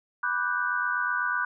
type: chord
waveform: sine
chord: G major seventh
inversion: first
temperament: equal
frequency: 987.8 / 1174.7 / 1480 / 1568 Hz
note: B5 / D6 / F#6 / G6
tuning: 0 / 0 / 0 / 0 cents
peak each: -33 / -32 / -27 / -32 dBFS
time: 0.23-1.45 s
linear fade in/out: 5 ms
effects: none